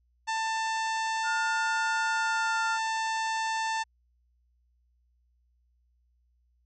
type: harmonic tone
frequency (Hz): 890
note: A5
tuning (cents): +20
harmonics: 1 / 2 / 3 / 4 / 5 / 6 / 7 / 8 / 9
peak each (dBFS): -29 / -34 / -40 / -43 / -43 / -46 / -45 / -49 / -51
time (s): 0.27-3.84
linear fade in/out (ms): 20
type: tone with pitch glide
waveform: sine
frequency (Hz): 1428 to 1396.2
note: F6 to F6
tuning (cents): +38 to -1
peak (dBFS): -29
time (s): 1.23-2.79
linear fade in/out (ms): 50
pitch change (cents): -39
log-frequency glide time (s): 2.1-2.64
effects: added 60 Hz sine -66 dBFS peak until 6.65 s